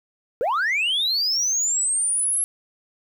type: linear sweep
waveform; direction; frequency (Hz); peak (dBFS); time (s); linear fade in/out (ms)
sine; up; 431.6 to 11175; -17; 0.41-2.44; 0
effects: tanh soft clip ceiling -18 dBFS + 9-bit